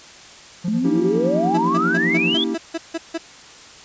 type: tone with tremolo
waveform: triangle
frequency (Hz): 174.61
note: F3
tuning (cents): 0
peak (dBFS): -18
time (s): 0.64-2.35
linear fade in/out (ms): 10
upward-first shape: sine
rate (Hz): 10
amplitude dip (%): 85
type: exponential sweep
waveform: sine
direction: up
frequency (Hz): 204.2 to 3517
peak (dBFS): -18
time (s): 0.68-2.44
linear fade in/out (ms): 2
type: chord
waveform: triangle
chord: A# diminished seventh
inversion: none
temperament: equal with one note detuned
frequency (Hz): 233.1 / 277.2 / 321.7 / 392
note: A#3 / C#4 / E4 / G4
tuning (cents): 0 / 0 / -42 / 0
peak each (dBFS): -23 / -27 / -22 / -25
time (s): 0.84-2.55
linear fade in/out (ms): 10
type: tone bursts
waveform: 30% pulse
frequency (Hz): 329.6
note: E4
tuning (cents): 0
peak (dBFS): -19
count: 9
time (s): 1.54-3.18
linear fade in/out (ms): 10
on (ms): 40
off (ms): 160
effects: white hiss -42 dBFS RMS until 3.84 s + resampled to 16000 Hz